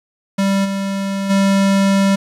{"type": "tone with level steps", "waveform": "square", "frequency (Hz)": 196, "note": "G3", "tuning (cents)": 0, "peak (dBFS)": [-14, -19, -12], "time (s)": [0.38, 2.16], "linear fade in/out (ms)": 10, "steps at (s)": [0.64, 1.29], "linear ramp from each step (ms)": 20, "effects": ["low-pass 10000 Hz 12 dB/octave", "7-bit"]}